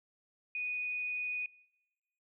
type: tone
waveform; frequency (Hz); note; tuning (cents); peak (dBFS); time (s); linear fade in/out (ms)
sine; 2478; D#7; -8; -34; 0.55-1.46; 2
effects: noise-tail reverb RT60 1.0 s tail -24 dB re dry